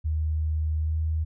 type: tone with pitch glide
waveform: sine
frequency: 77.9 to 79.12 Hz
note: D#2 to D#2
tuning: +3 to +30 cents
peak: -23 dBFS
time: 0.04-1.25 s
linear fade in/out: 20 ms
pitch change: +27 cents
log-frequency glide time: 0.83-0.96 s
effects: none